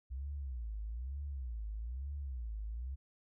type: tone with vibrato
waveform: sine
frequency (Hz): 61.4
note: B1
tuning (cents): -9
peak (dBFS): -38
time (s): 0.1-2.96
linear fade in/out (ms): 20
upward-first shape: sine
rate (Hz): 1.1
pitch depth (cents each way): 270
effects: none